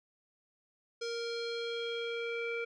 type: tone with low-pass filter sweep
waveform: square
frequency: 466.2 Hz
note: A#4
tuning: in tune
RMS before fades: -37 dBFS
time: 1.01-2.65 s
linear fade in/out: 10 ms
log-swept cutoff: 5300 to 2200 Hz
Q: 3.8
effects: none